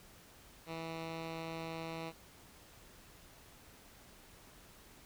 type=tone with low-pass filter; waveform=10% pulse; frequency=163.4 Hz; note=E3; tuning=15 cents flat; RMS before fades=-43 dBFS; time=0.66-2.13 s; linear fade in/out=50 ms; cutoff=3700 Hz; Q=1.4; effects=pink hiss -59 dBFS RMS until 5.05 s